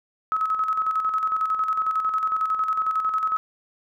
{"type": "tone with tremolo", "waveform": "sine", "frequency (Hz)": 1285, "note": "E6", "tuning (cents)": -45, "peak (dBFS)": -19, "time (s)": [0.32, 3.37], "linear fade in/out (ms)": 0, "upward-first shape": "square", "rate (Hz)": 11, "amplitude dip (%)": 50, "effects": []}